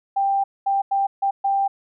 sine tone bursts at uneven times, 789 Hz, G5, 11 cents sharp, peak -17 dBFS, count 5, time 0.16-0.44 / 0.66-0.82 / 0.91-1.07 / 1.22-1.31 / 1.44-1.68 s, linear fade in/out 10 ms, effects none

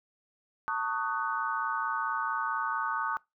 sine chord, D# half-diminished seventh, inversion second, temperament just, 896 / 1120.1 / 1244.5 / 1493.4 Hz, A5 / C#6 / D#6 / F#6, +31 / +18 / 0 / +16 cents, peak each -34 dBFS, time 0.68-3.17 s, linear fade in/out 0 ms, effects noise-tail reverb RT60 0.2 s tail -22 dB re dry

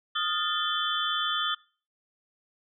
sine tone cluster, 1240 / 1409 / 1766 / 3100 / 3463 Hz, D#6 / F6 / A6 / G7 / A7, -6 / +15 / +6 / -20 / -28 cents, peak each -31 / -34 / -38 / -31 / -31 dBFS, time 0.15-1.55 s, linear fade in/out 10 ms, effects noise-tail reverb RT60 0.4 s tail -23 dB re dry

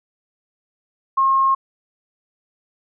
sine tone, 1075 Hz, C6, 47 cents sharp, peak -13 dBFS, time 1.17-1.55 s, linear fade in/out 10 ms, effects none

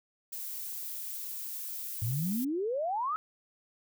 violet noise, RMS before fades -39 dBFS, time 0.32-2.45 s, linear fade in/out 10 ms
sine exponential sweep, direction up, 104.5 to 1318.5 Hz, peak -29 dBFS, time 2.02-3.16 s, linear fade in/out 0 ms
effects none

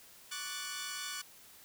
10% pulse chord, D major seventh, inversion third, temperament equal with one note detuned, 1120.3 / 1174.7 / 1480 / 1760 Hz, C#6 / D6 / F#6 / A6, +18 / 0 / 0 / 0 cents, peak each -38 / -38 / -33 / -38 dBFS, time 0.31-1.22 s, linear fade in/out 10 ms, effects white hiss -57 dBFS RMS until 1.64 s

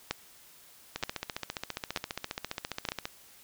two click trains, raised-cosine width 0.2 ms, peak -16 / -12 dBFS, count 32 / 4, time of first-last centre 0.96-3.055 / 0.11-2.888 s, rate 14.8 / 1.08 Hz, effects white hiss -56 dBFS RMS until 3.43 s

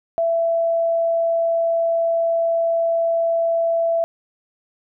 sine tone, 667 Hz, E5, 20 cents sharp, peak -16 dBFS, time 0.18-4.04 s, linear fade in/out 0 ms, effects none

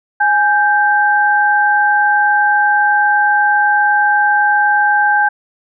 sine tone pair together, 830.6 / 1568 Hz, G#5 / G6, 0 / 0 cents, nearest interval major seventh, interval 1100 cents, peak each -12 dBFS, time 0.2-5.29 s, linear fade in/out 10 ms, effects none

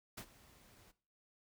pink noise with ADSR envelope, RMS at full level -45 dBFS, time 0.17-0.92 s, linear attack 9 ms, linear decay 71 ms, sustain -19 dB, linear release 18 ms, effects noise-tail reverb RT60 0.4 s tail -17 dB re dry

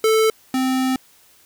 square tone pair in turn, 440 / 260 Hz, A4 / C4, 0 / -11 cents, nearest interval major sixth, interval 911 cents, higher first, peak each -14 / -18 dBFS, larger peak first, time 0.04-0.3 / 0.54-0.96 s, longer second, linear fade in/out 2 ms, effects white hiss -53 dBFS RMS until 1.45 s

